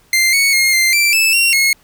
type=tone with pitch steps; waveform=sawtooth; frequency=2090 / 2218 / 2137 / 2089 / 2344 / 2626 / 2746 / 2169 Hz; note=C7 / C#7 / C7 / C7 / D7 / E7 / F7 / C#7; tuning=-2 / 0 / +36 / -3 / -4 / -7 / -30 / -38 cents; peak=-7 dBFS; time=0.13-1.73 s; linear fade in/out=2 ms; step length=200 ms; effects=pink hiss -52 dBFS RMS until 1.83 s